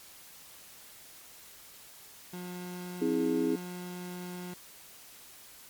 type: tone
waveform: 30% pulse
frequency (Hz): 179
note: F3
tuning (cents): +43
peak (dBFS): -36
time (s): 2.33-4.54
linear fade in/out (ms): 5
type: chord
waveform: sine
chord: C augmented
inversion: none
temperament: equal with one note detuned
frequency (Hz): 261.6 / 324.3 / 415.3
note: C4 / E4 / G#4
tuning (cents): 0 / -28 / 0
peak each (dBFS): -30 / -30 / -31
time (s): 3.01-3.56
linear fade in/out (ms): 10
effects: white hiss -52 dBFS RMS until 5.69 s + MP3 96 kbps